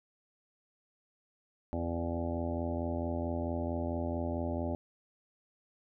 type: harmonic tone with a mistuned harmonic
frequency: 84.5 Hz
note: E2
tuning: 43 cents sharp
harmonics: 1 / 2 / 3 / 4 / 5 / 6 / 7 / 8 / 9 / 10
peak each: -36 / -45 / -37 / -41 / -46 / -49 / -39 / -48 / -46 / -48 dBFS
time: 1.73-4.75 s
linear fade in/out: 0 ms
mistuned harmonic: 6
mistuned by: +19 cents
effects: none